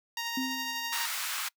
10% pulse tone with tremolo, 932.3 Hz, A#5, in tune, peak -23 dBFS, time 0.17-1.06 s, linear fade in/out 2 ms, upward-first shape sine, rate 12 Hz, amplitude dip 25%
sine tone with exponential decay, 260 Hz, C4, 11 cents flat, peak -28 dBFS, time 0.37-1.02 s, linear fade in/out 5 ms, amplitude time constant 140 ms
pink high-pass noise, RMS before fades -34 dBFS, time 0.92-1.49 s, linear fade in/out 10 ms, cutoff 1100 Hz, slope 24 dB/octave
effects noise-tail reverb RT60 0.1 s tail -25 dB re dry

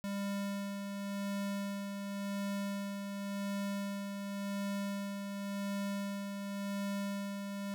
square tone with tremolo, 199.6 Hz, G3, 32 cents sharp, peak -35 dBFS, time 0.04-7.74 s, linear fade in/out 0 ms, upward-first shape sine, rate 0.91 Hz, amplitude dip 40%, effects none

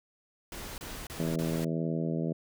pink noise bursts, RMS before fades -41 dBFS, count 4, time 0.52-1.647 s, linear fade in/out 2 ms, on 260 ms, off 29 ms
harmonic tone, 81.4 Hz, E2, 21 cents flat, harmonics 2 / 3 / 4 / 5 / 6 / 7 / 8, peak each -31 / -35 / -37 / -39 / -41 / -42 / -43 dBFS, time 1.19-2.33 s, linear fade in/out 10 ms
effects none

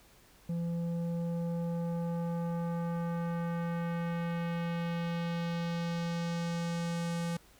square tone with low-pass filter sweep, 169.6 Hz, E3, 50 cents sharp, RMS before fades -34 dBFS, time 0.49-7.37 s, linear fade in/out 5 ms, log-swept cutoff 360 to 10000 Hz, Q 1.1, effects added 50 Hz sine -66 dBFS peak until 7.59 s + pink hiss -61 dBFS RMS until 7.59 s

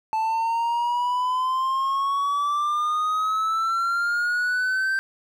triangle exponential sweep, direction up, 876 to 1568 Hz, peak -19 dBFS, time 0.13-4.99 s, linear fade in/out 0 ms, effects none

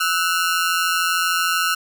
sawtooth ring-modulated tone, 1393 Hz, F6, 5 cents flat, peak -11 dBFS, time 0-1.75 s, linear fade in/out 10 ms, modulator 86.6 Hz, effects none

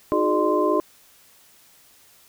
sine tone cluster, 311.4 / 363.3 / 418.4 / 603 / 1040 Hz, D#4 / F#4 / G#4 / D5 / C6, +2 / -32 / +13 / +46 / -11 cents, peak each -24 dBFS, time 0.12-0.8 s, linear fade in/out 0 ms, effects white hiss -54 dBFS RMS until 2.28 s

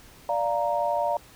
sine chord, Bb major, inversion first, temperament equal, 587.3 / 698.5 / 932.3 Hz, D5 / F5 / Bb5, 0 / 0 / 0 cents, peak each -27 dBFS, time 0.29-1.17 s, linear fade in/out 2 ms, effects pink hiss -51 dBFS RMS until 1.35 s

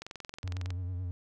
click train, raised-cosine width 0.2 ms, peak -24 dBFS, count 16, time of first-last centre 0.02-0.705 s, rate 21.9 Hz
triangle tone with vibrato, 90.3 Hz, F#2, 42 cents flat, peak -31 dBFS, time 0.44-1.11 s, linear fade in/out 0 ms, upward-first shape sine, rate 9.1 Hz, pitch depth 55 cents each way
effects none

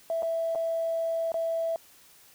triangle tone with dropouts, 659.3 Hz, E5, in tune, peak -22 dBFS, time 0.1-1.76 s, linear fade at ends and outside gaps 1 ms, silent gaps 0.223-0.23 / 0.55-0.556 / 1.319-1.342 s, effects tanh soft clip ceiling -24 dBFS + white hiss -56 dBFS RMS until 2.34 s

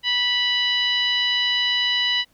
sine tone with frequency modulation, 2960 Hz, F#7, in tune, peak -18 dBFS, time 0.03-2.25 s, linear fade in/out 50 ms, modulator 994 Hz, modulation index 1.1, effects pink hiss -62 dBFS RMS until 2.33 s

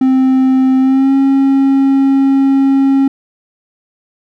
triangle tone with pitch glide, 261.6 to 271.8 Hz, C4 to C#4, 0 to -34 cents, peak -5 dBFS, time 0.01-3.08 s, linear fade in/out 5 ms, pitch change +66 cents, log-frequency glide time 0.79-1.14 s, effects none

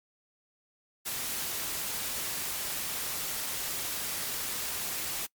white noise, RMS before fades -34 dBFS, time 1.05-5.27 s, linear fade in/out 20 ms, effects noise-tail reverb RT60 0.1 s tail -24 dB re dry + MP3 96 kbps

